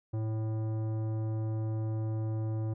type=tone with tanh clipping; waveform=triangle; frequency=110 Hz; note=A2; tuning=in tune; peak=-32 dBFS; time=0.13-2.74 s; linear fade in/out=10 ms; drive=18 dB; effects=none